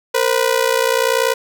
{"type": "ring-modulated tone", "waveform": "sawtooth", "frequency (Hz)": 492.5, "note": "B4", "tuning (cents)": -5, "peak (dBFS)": -7, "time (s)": [0.14, 1.34], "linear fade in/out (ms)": 10, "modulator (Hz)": 30.3, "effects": []}